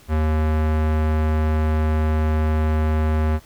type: tone with low-pass filter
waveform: square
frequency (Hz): 77.78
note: D#2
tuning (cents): 0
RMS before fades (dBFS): -19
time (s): 0.08-3.4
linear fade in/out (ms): 50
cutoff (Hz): 1800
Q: 0.84
effects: pink hiss -50 dBFS RMS until 3.45 s